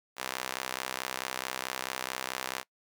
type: tone with high-pass filter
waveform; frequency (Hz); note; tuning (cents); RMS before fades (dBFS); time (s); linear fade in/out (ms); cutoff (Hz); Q
sawtooth; 64.6; C2; -21; -37; 0.16-2.64; 50; 850; 0.56
effects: noise-tail reverb RT60 0.1 s tail -21 dB re dry